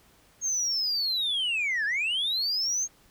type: linear two-way sweep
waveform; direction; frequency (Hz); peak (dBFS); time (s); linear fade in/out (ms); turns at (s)
sine; down then up; 6520 to 1626 to 6520; -23; 0.41-2.88; 50; 1.85
effects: tanh soft clip ceiling -23 dBFS + pink hiss -60 dBFS RMS until 3.1 s